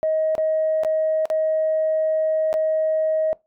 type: tone with dropouts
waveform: sine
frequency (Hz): 630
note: D#5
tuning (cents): +21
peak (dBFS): -17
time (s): 0.03-3.33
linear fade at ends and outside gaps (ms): 0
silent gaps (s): 0.352-0.38 / 0.835-0.848 / 1.255-1.301 / 2.529-2.54
effects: noise-tail reverb RT60 0.2 s tail -21 dB re dry + tanh soft clip ceiling -13 dBFS